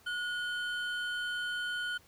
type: tone pair together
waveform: triangle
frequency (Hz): 1452 / 3077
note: F#6 / G7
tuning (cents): -33 / -33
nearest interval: octave + minor second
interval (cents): 1300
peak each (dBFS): -32 / -38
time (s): 0.06-1.98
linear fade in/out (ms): 10
effects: pink hiss -62 dBFS RMS until 2.07 s